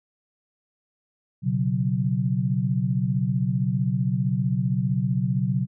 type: chord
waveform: sine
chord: B suspended second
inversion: none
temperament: just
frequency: 123.47 / 138.9 / 185.21 Hz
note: B2 / C#3 / F#3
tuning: 0 / +4 / +2 cents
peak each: -25 dBFS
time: 1.42-5.67 s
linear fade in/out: 50 ms
effects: none